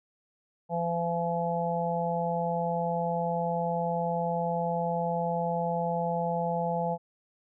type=harmonic tone; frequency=170 Hz; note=F3; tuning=46 cents flat; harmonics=1 / 3 / 4 / 5; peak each=-32 / -32 / -32 / -32 dBFS; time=0.69-6.98 s; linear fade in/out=50 ms; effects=none